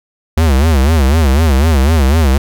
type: tone with vibrato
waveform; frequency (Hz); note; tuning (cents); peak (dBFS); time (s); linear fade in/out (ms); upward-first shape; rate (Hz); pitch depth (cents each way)
square; 73.42; D2; 0; -8; 0.37-2.38; 5; sine; 4; 210
effects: none

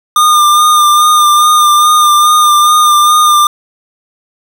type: tone with vibrato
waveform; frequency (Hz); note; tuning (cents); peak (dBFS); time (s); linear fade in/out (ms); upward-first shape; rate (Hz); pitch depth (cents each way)
square; 1208; D6; +48; -5; 0.16-3.47; 2; sine; 2.4; 26
effects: none

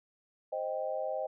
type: chord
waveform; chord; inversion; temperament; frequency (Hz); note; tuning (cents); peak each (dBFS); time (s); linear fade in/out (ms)
sine; C minor; none; equal; 523.3 / 622.3 / 784; C5 / Eb5 / G5; 0 / 0 / 0; -36 / -35 / -39; 0.52-1.27; 10
effects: none

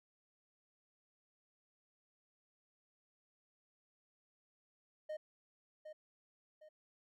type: tone with echo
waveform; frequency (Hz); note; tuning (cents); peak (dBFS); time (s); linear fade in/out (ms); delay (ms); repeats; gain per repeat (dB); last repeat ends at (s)
triangle; 616; D#5; -17; -38; 5.09-5.17; 10; 760; 2; -8; 6.69
effects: none

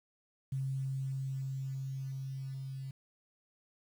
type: tone with level ramp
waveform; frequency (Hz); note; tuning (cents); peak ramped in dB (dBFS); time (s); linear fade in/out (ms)
sine; 134.2; C3; +44; -32 to -39; 0.52-2.91; 5
effects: 10-bit

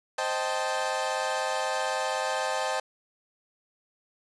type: chord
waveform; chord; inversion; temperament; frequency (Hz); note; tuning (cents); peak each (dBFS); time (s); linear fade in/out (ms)
30% pulse; A half-diminished seventh; first; equal; 523.3 / 622.3 / 784 / 880; C5 / Eb5 / G5 / A5; 0 / 0 / 0 / 0; -30; 0.18-2.8; 5
effects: resampled to 22050 Hz + 8-bit

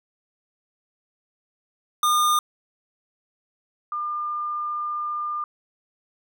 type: tone pair in turn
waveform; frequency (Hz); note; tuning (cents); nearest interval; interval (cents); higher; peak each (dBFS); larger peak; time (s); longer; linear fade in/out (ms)
square / sine; 1213 / 1202.5; D#6 / D6; -44 / +41; unison; 15; first; -18 / -25; first; 2.03-2.39 / 3.92-5.44; second; 2
effects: none

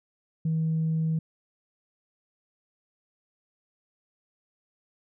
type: tone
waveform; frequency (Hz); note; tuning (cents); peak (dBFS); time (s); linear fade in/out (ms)
sine; 160.2; E3; -49; -22; 0.45-1.19; 5
effects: tanh soft clip ceiling -20 dBFS

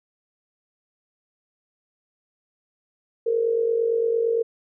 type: tone with amplitude modulation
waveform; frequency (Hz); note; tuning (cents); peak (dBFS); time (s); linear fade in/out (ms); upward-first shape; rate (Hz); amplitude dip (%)
sine; 460; A#4; -23; -16; 3.26-4.43; 10; sine; 48.8; 65
effects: none

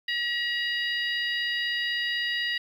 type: harmonic tone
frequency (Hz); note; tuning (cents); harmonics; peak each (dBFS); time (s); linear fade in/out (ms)
956; A#5; +43; 2 / 3 / 4 / 5; -28 / -31 / -35 / -37; 0.08-2.58; 5
effects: 9-bit

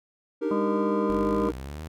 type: chord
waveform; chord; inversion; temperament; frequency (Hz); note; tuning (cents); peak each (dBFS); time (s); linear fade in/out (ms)
triangle; Eb major seventh; third; equal; 293.7 / 311.1 / 392 / 466.2; D4 / Eb4 / G4 / Bb4; 0 / 0 / 0 / 0; -32 / -27 / -29 / -26; 0.41-1.52; 20
type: harmonic tone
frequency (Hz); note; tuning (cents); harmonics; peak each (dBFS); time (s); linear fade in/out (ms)
203.7; G#3; -33; 1 / 3 / 5 / 6; -28 / -35 / -32 / -37; 0.51-1.49; 2
type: exponential sweep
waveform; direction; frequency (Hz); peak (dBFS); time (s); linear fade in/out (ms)
sawtooth; up; 43.83 to 82.41; -31; 1.09-1.88; 10
effects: none

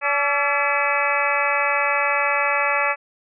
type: harmonic tone with a mistuned harmonic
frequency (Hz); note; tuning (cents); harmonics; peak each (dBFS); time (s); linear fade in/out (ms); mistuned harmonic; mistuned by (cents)
286; D4; -46; 2 / 3 / 4 / 5 / 6 / 7 / 8 / 9; -26 / -26 / -26 / -26 / -26 / -26 / -26 / -26; 0.01-2.96; 50; 5; -92
effects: none

